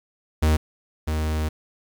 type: tone pair in turn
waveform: 45% pulse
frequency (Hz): 77.78 / 77.78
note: D#2 / D#2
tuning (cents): 0 / 0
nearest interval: unison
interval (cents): 0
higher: neither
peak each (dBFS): -16 / -22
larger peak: first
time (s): 0.42-0.57 / 1.07-1.49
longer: second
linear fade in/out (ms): 10
effects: 9-bit